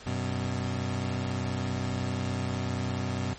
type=tone pair together; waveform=25% pulse; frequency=94.87 / 125.1 Hz; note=F#2 / B2; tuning=+44 / +23 cents; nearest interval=perfect fourth; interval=479 cents; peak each=-28 dBFS; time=0.06-3.34 s; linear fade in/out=10 ms; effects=pink hiss -47 dBFS RMS until 3.38 s + MP3 32 kbps